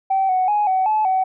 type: tone with pitch steps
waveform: sine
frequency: 771 / 743 / 834 / 754 / 861 / 755 Hz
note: G5 / F#5 / G#5 / F#5 / A5 / F#5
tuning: -29 / +7 / +7 / +32 / -38 / +35 cents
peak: -14 dBFS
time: 0.1-1.24 s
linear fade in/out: 10 ms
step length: 190 ms
effects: tanh soft clip ceiling -11 dBFS